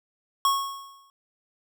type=tone with exponential decay; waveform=square; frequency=1100 Hz; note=C#6; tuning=14 cents flat; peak=-18 dBFS; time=0.45-1.1 s; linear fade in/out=1 ms; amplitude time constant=140 ms; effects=none